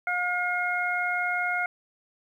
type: harmonic tone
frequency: 715 Hz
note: F5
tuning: 41 cents sharp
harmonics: 1 / 2 / 3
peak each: -30 / -28 / -29 dBFS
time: 0.07-1.66 s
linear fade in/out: 2 ms
effects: 10-bit